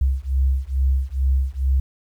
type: beating tone pair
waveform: sine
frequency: 65.41 / 67.71 Hz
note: C2 / C#2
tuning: 0 / -40 cents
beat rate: 2.3 Hz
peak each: -20 / -20 dBFS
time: 0.01-1.8 s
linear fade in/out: 5 ms
effects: 9-bit